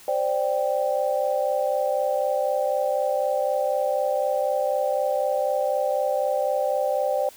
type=chord; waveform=sine; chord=C suspended second; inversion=none; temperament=equal; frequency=523.3 / 587.3 / 784 Hz; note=C5 / D5 / G5; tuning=0 / 0 / 0 cents; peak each=-25 / -24 / -27 dBFS; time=0.08-7.29 s; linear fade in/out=2 ms; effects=white hiss -48 dBFS RMS until 7.36 s